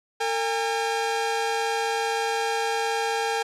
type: tone pair together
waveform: sawtooth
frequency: 454.4 / 809.6 Hz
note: A#4 / G#5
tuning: -44 / -44 cents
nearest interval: minor seventh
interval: 1000 cents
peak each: -23 / -22 dBFS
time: 0.2-3.43 s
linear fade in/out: 10 ms
effects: low-pass 8000 Hz 12 dB/octave